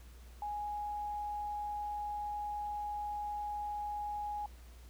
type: tone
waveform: sine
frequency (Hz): 830.6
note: G#5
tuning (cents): 0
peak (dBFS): -36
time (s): 0.42-4.46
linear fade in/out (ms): 2
effects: added 60 Hz sine -51 dBFS peak until 4.89 s + pink hiss -62 dBFS RMS until 4.89 s